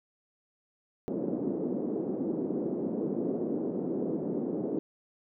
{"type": "band-pass noise", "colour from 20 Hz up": "white", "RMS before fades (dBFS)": -32, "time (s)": [1.08, 4.79], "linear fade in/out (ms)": 0, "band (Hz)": [200, 400], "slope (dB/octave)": 24, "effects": []}